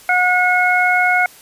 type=harmonic tone; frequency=726 Hz; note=F#5; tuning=33 cents flat; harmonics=1 / 2 / 3; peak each=-16 / -16 / -16 dBFS; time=0.09-1.26 s; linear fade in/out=2 ms; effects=white hiss -43 dBFS RMS until 1.41 s + resampled to 32000 Hz